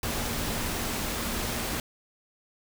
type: tone in noise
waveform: sine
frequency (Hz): 233.1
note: A#3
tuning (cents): 0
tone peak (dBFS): -40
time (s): 0.03-1.8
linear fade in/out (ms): 2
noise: pink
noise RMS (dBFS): -31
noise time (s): 0.03-1.8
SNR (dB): -12
effects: none